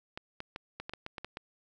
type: clicks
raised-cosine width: 0.3 ms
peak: -23 dBFS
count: 10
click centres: 0.175 / 0.404 / 0.561 / 0.8 / 0.895 / 0.936 / 1.064 / 1.182 / 1.246 / 1.371 s
effects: none